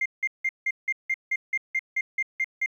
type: tone bursts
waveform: sine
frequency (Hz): 2106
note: C7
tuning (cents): +11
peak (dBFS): -21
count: 13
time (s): 0.01-2.661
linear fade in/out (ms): 5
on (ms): 47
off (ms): 170
effects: tanh soft clip ceiling -18 dBFS + 10-bit